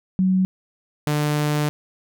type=tone pair in turn; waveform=sine / sawtooth; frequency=187.1 / 148.97 Hz; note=F#3 / D3; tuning=+20 / +25 cents; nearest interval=major third; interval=395 cents; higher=first; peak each=-15 dBFS; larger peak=neither; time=0.19-0.45 / 1.07-1.69 s; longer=second; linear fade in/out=0 ms; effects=none